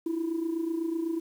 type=tone with amplitude modulation; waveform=sine; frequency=329.6 Hz; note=E4; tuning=in tune; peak=-23 dBFS; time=0.06-1.2 s; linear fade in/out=5 ms; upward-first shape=sine; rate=28 Hz; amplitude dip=70%; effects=tanh soft clip ceiling -23 dBFS + 9-bit